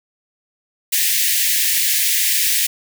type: high-pass noise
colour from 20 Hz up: white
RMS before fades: -17 dBFS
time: 0.92-2.67 s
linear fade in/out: 10 ms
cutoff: 1700 Hz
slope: 96 dB/octave
effects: none